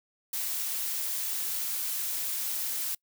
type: noise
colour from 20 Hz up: blue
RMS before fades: -32 dBFS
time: 0.33-2.95 s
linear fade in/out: 5 ms
effects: noise-tail reverb RT60 0.1 s tail -26 dB re dry